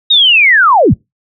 sine linear sweep, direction down, 3796 to 56.3 Hz, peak -4 dBFS, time 0.1-0.94 s, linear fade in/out 10 ms, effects noise-tail reverb RT60 0.2 s tail -26 dB re dry

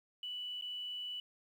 sine tone with dropouts, 2965 Hz, F#7, 3 cents sharp, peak -39 dBFS, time 0.23-1.2 s, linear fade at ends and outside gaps 2 ms, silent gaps 0.612-0.622 s, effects 11-bit

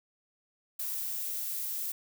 violet noise with high-pass filter sweep, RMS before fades -35 dBFS, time 0.79-1.92 s, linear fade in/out 5 ms, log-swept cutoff 840 to 290 Hz, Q 3.9, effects none

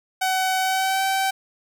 sawtooth tone with pitch glide, 753 to 771 Hz, F#5 to G5, +30 to -29 cents, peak -16 dBFS, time 0.21-1.31 s, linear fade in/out 10 ms, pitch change +41 cents, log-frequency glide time 0.59-1.03 s, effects none

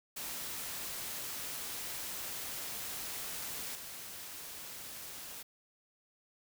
white noise with level steps, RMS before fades -41 / -46 dBFS, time 0.16-5.43 s, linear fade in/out 10 ms, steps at 3.75 s, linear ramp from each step 2 ms, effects none

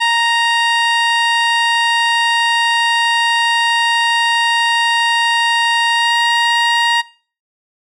15% pulse tone with pitch glide, 932.3 to 937.7 Hz, A#5 to A#5, 0 to +10 cents, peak -5 dBFS, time 0-7.02 s, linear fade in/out 20 ms, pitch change +10 cents, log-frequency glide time 5.93-6.15 s, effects noise-tail reverb RT60 0.4 s tail -20 dB re dry + low-pass 6000 Hz 12 dB/octave

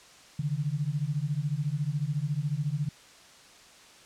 sine beating tone pair, 140 / 154 Hz, C#3 / D#3, +18 / -17 cents, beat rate 14 Hz, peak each -30 dBFS, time 0.39-2.89 s, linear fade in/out 5 ms, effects white hiss -53 dBFS RMS until 4.05 s + low-pass 7000 Hz 12 dB/octave

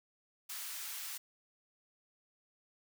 white high-pass noise, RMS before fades -43 dBFS, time 0.49-1.18 s, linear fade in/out 10 ms, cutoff 1200 Hz, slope 12 dB/octave, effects none

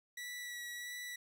sawtooth tone with vibrato, 1946 Hz, B6, 26 cents flat, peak -39 dBFS, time 0.17-1.16 s, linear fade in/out 5 ms, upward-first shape sine, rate 1.5 Hz, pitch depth 15 cents each way, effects none

